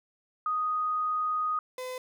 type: tone pair in turn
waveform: sine / 35% pulse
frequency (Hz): 1244.5 / 508.1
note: D#6 / B4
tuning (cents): 0 / +49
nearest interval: octave + major third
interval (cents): 1551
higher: first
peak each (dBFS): -26 / -33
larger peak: first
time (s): 0.46-1.59 / 1.78-1.98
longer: first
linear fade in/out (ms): 2
effects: none